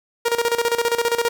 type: tone with tremolo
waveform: sawtooth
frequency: 470 Hz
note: A#4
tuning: 14 cents sharp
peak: -12 dBFS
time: 0.25-1.29 s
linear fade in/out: 10 ms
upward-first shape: square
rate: 15 Hz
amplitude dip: 75%
effects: none